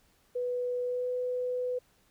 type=tone with pitch glide; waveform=sine; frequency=493.5 to 498.7 Hz; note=B4 to B4; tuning=-1 to +17 cents; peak=-29 dBFS; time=0.35-1.79 s; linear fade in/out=10 ms; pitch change=+18 cents; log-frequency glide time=0.84-1.08 s; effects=pink hiss -67 dBFS RMS until 2.1 s